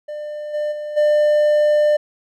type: tone with level steps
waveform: triangle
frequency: 598 Hz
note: D5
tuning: 31 cents sharp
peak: -24 / -17 / -23 / -10 dBFS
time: 0.08-1.97 s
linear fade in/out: 10 ms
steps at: 0.53 / 0.71 / 0.96 s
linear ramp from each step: 20 ms
effects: none